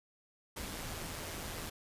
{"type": "noise with amplitude modulation", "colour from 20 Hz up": "pink", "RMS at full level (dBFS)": -40, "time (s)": [0.56, 1.7], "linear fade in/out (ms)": 10, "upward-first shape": "sine", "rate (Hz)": 161, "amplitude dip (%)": 45, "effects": ["resampled to 32000 Hz"]}